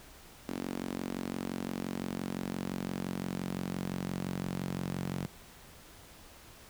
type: tone with high-pass filter sweep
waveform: sawtooth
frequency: 45.81 Hz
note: F#1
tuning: 17 cents flat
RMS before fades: -37 dBFS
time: 0.48-5.26 s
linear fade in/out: 0 ms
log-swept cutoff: 250 to 160 Hz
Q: 2.7
effects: pink hiss -54 dBFS RMS until 6.69 s